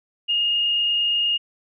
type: tone with frequency modulation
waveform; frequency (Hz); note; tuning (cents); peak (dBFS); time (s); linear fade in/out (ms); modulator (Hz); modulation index
sine; 2845; F7; +31; -18; 0.28-1.38; 20; 28.4; 0.78
effects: none